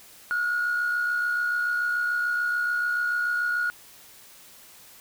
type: tone pair together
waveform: sine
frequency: 1375 / 1441.9 Hz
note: F6 / F#6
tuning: -27 / -45 cents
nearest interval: minor second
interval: 82 cents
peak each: -32 / -22 dBFS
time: 0.31-3.7 s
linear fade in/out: 0 ms
effects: tanh soft clip ceiling -19 dBFS + white hiss -50 dBFS RMS until 5 s